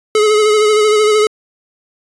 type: tone with vibrato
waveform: square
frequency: 425.6 Hz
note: G#4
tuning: 42 cents sharp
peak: -9 dBFS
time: 0.15-1.27 s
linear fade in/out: 2 ms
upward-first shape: sine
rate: 13 Hz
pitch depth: 34 cents each way
effects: resampled to 22050 Hz